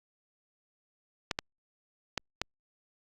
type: clicks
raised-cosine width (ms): 0.2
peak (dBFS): -12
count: 4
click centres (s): 1.312 / 1.389 / 2.177 / 2.416
effects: Opus 48 kbps